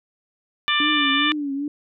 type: harmonic tone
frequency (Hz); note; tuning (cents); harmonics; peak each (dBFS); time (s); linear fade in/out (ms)
592; D5; +14; 2 / 3 / 4 / 5 / 6; -24 / -24 / -24 / -24 / -24; 0.68-1.32; 0
type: tone with vibrato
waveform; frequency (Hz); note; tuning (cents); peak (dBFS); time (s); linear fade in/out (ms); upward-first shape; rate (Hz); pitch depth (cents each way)
sine; 289.4; D4; -25; -23; 0.8-1.68; 2; triangle; 2.4; 110
effects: none